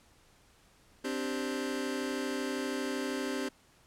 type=chord; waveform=sawtooth; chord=C suspended second; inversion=none; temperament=just; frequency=261.6 / 294.3 / 392.4 Hz; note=C4 / D4 / G4; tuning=0 / +4 / +2 cents; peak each=-31 / -34 / -33 dBFS; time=1.04-3.49 s; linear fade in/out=10 ms; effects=pink hiss -63 dBFS RMS until 3.86 s + low-pass 11000 Hz 12 dB/octave